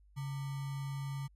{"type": "tone with sample-and-hold", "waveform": "sine", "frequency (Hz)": 138.59, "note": "C#3", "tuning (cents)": 0, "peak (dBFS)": -36, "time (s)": [0.16, 1.28], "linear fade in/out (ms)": 20, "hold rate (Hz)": 1050, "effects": ["added 50 Hz sine -60 dBFS peak until 1.35 s", "resampled to 32000 Hz"]}